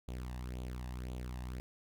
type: tone with flanger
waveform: sawtooth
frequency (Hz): 62.2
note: B1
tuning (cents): +13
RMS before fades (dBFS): -42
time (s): 0.08-1.6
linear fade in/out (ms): 0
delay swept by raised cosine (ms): 0.28 to 1.12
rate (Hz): 1.9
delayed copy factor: +0.65
effects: none